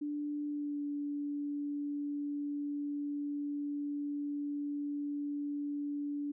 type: tone with pitch glide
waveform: sine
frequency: 293.7 to 289.3 Hz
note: D4 to D4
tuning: 0 to -26 cents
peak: -34 dBFS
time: 0.01-6.32 s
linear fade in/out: 10 ms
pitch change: -26 cents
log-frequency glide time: 0.47-0.83 s
effects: none